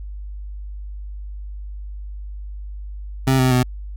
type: tone with pitch steps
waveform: 25% pulse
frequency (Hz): 132.5 / 128.95 / 125.5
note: C3 / C3 / B2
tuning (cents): +22 / -25 / +28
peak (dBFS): -10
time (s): 3.27-3.63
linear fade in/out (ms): 5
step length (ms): 120
effects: added 50 Hz sine -29 dBFS peak until 3.96 s